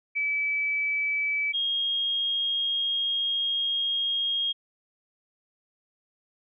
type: tone pair in turn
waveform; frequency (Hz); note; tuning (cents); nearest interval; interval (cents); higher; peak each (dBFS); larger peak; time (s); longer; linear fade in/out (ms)
sine; 2300 / 3253; D7 / G#7; -37 / -37; tritone; 600; second; -24 / -24; neither; 0.15-1.53 / 1.53-4.53; second; 20
effects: none